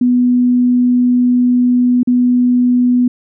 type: tone with dropouts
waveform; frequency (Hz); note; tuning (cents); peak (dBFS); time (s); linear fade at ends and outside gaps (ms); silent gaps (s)
sine; 246.9; B3; 0; -8; 0.01-3.08; 5; 2.032-2.073
effects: none